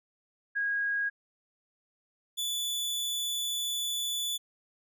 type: tone pair in turn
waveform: sine / sawtooth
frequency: 1641 / 3467 Hz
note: G#6 / A7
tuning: -21 / -26 cents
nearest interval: octave + minor second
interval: 1295 cents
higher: second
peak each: -27 dBFS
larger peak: neither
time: 0.55-1.1 / 2.37-4.38 s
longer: second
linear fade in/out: 20 ms
effects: none